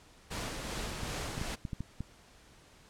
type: noise with tremolo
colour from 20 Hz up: pink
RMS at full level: -37 dBFS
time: 0.3-1.56 s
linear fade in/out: 20 ms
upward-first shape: sine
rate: 2.6 Hz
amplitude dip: 30%
type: clicks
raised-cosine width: 5 ms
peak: -24 dBFS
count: 7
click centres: 1.034 / 1.379 / 1.415 / 1.652 / 1.732 / 1.806 / 2.006 s
effects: pink hiss -59 dBFS RMS until 2.89 s + low-pass 9000 Hz 12 dB/octave